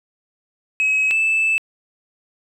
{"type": "tone pair in turn", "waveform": "sine", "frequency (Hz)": [2557, 2630], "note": ["D#7", "E7"], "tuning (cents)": [47, -5], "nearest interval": "unison", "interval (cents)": 48, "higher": "second", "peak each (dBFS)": -13, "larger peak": "neither", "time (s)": [[0.8, 1.11], [1.11, 1.58]], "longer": "second", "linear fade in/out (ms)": 0, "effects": ["tanh soft clip ceiling -13 dBFS", "9-bit"]}